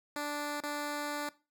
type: tone with dropouts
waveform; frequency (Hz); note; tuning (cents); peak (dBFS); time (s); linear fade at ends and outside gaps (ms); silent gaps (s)
10% pulse; 293.2; D4; -3; -26; 0.16-1.29; 2; 0.604-0.635
effects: noise-tail reverb RT60 0.3 s tail -19 dB re dry